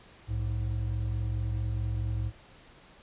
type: tone pair together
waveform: triangle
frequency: 62 / 106.54 Hz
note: B1 / G#2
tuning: +7 / +45 cents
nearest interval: major sixth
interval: 938 cents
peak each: -30 / -28 dBFS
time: 0.27-2.32 s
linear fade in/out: 50 ms
effects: pink hiss -55 dBFS RMS until 3.02 s + resampled to 8000 Hz